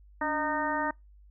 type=harmonic tone with a mistuned harmonic; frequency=306.7 Hz; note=D#4; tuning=25 cents flat; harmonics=1 / 2 / 3 / 4 / 5 / 6; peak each=-34 / -35 / -31 / -36 / -37 / -35 dBFS; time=0.21-0.91 s; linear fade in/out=5 ms; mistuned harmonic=1; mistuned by=-100 cents; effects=noise-tail reverb RT60 0.2 s tail -26 dB re dry + added 50 Hz sine -52 dBFS peak until 1.3 s